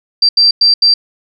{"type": "tone bursts at uneven times", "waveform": "sine", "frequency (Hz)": 4699, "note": "D8", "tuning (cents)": 0, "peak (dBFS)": -5, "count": 4, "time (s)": [[0.22, 0.29], [0.37, 0.51], [0.61, 0.74], [0.82, 0.94]], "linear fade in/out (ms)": 5, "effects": []}